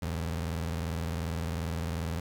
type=tone with vibrato; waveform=25% pulse; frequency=82.41 Hz; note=E2; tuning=in tune; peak=-27 dBFS; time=0.02-2.2 s; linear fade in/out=5 ms; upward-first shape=sine; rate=20 Hz; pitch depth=200 cents each way; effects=9-bit